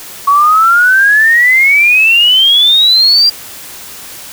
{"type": "exponential sweep", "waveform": "sine", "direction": "up", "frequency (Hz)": [1111, 4811], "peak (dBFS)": -4, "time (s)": [0.27, 3.3], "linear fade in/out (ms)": 10, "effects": ["white hiss -29 dBFS RMS until 4.32 s"]}